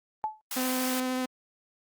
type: tone with exponential decay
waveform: sine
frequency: 864 Hz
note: A5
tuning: 32 cents flat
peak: -23 dBFS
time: 0.24-0.41 s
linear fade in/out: 0 ms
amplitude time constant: 36 ms
type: high-pass noise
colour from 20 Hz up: white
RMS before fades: -34 dBFS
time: 0.51-1 s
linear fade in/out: 2 ms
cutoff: 570 Hz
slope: 12 dB/octave
type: tone with vibrato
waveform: sawtooth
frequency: 255.8 Hz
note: C4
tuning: 39 cents flat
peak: -24 dBFS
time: 0.56-1.26 s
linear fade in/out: 10 ms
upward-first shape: triangle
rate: 13 Hz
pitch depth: 11 cents each way
effects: Opus 32 kbps